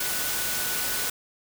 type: tone in noise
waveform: sine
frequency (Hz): 1480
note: F#6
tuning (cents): 0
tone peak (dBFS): -37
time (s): 0-1.1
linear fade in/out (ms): 5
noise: white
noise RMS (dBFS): -28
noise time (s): 0-1.1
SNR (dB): -12
effects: none